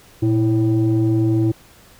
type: tone pair together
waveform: sine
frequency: 116 / 328.1 Hz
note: A#2 / E4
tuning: -8 / -8 cents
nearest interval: octave + tritone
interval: 1800 cents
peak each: -15 / -15 dBFS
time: 0.22-1.52 s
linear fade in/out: 10 ms
effects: tanh soft clip ceiling -10 dBFS + pink hiss -48 dBFS RMS until 1.99 s